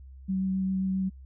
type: tone with vibrato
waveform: sine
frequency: 189.7 Hz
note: F#3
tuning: 43 cents sharp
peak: -25 dBFS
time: 0.28-1.1 s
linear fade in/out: 20 ms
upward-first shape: sine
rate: 7.5 Hz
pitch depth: 10 cents each way
effects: added 66 Hz sine -44 dBFS peak until 1.25 s